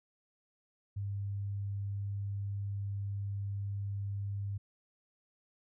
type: tone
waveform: sine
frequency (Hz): 100.1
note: G2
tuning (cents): +37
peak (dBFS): -34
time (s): 0.96-4.58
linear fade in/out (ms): 10
effects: none